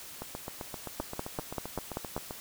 two click trains, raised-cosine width 1 ms, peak -23 / -18 dBFS, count 17 / 7, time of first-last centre 0.22-2.309 / 1-2.165 s, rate 7.66 / 5.15 Hz, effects white hiss -46 dBFS RMS until 2.4 s

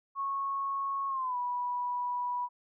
sine tone with pitch glide, 1100 to 980 Hz, C#6 to B5, -14 to -14 cents, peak -30 dBFS, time 0.15-2.49 s, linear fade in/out 50 ms, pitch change -200 cents, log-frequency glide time 1.08-1.37 s, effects none

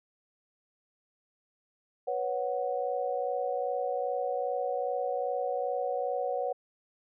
sine chord, B suspended second, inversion none, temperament equal with one note detuned, 491.9 / 554.4 / 740 Hz, B4 / C#5 / F#5, -7 / 0 / 0 cents, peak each -33 dBFS, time 2.07-6.53 s, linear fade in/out 10 ms, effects none

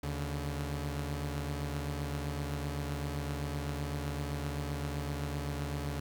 sawtooth tone pair together, 75.2 / 142.62 Hz, D2 / C#3, +42 / +50 cents, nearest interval major seventh, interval 1108 cents, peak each -33 / -33 dBFS, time 0.03-6 s, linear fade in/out 5 ms, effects 10-bit

